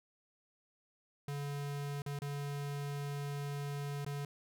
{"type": "tone with dropouts", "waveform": "square", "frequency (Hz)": 142.9, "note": "D3", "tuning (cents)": -47, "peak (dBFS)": -38, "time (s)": [1.28, 4.25], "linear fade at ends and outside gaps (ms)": 2, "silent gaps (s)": [[2.02, 2.062], [2.19, 2.219], [4.048, 4.063]], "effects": []}